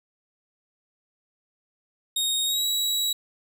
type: tone with pitch glide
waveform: sawtooth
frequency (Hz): 3729 to 3885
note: A#7 to B7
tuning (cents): 0 to -29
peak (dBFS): -20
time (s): 2.16-3.13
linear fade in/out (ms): 5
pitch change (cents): +71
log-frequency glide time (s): 2.45-2.65
effects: none